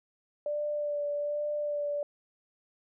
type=tone with vibrato; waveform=sine; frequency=587.3 Hz; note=D5; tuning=in tune; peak=-29 dBFS; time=0.46-2.03 s; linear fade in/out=2 ms; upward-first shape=sine; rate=1.2 Hz; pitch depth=18 cents each way; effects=none